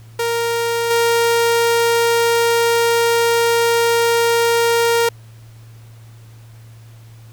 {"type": "tone with level steps", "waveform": "sawtooth", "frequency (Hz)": 466.2, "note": "A#4", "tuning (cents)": 0, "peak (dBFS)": [-13, -9], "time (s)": [0.19, 5.09], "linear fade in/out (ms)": 5, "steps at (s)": 0.9, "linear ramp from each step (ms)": 10, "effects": ["added 113 Hz sine -38 dBFS peak until 7.32 s", "pink hiss -51 dBFS RMS until 7.32 s"]}